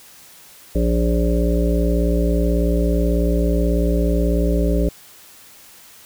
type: harmonic tone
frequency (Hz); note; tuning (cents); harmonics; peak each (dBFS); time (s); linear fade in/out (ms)
58.27; A#1; 0; 1 / 3 / 5 / 7 / 9 / 10; -17 / -22 / -24 / -25 / -27 / -27; 0.75-4.89; 5
effects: white hiss -45 dBFS RMS until 6.05 s